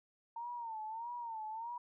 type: tone with vibrato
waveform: sine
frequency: 913 Hz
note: A#5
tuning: 36 cents flat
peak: -40 dBFS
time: 0.36-1.78 s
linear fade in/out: 5 ms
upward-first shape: sine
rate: 1.6 Hz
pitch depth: 100 cents each way
effects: none